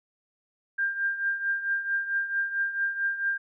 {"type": "tone with tremolo", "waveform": "sine", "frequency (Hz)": 1595, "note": "G6", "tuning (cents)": 30, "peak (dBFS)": -22, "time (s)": [0.78, 3.38], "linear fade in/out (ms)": 10, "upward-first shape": "triangle", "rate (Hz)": 4.5, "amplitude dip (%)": 75, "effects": []}